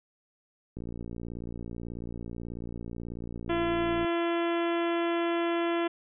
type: click train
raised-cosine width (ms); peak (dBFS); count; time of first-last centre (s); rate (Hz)
3; -26; 192; 0.77-4.046; 58.3
type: harmonic tone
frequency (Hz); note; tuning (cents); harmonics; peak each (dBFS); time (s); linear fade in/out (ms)
339.6; F4; -48; 1 / 2 / 3 / 4 / 5 / 6 / 7 / 8 / 9 / 10; -27 / -33 / -37 / -39 / -41 / -43 / -44 / -45 / -46 / -47; 3.49-5.88; 10
effects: none